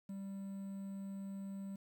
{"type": "tone with quantisation", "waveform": "triangle", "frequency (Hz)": 196, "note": "G3", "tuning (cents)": 0, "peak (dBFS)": -40, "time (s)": [0.09, 1.76], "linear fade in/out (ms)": 5, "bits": 11, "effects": []}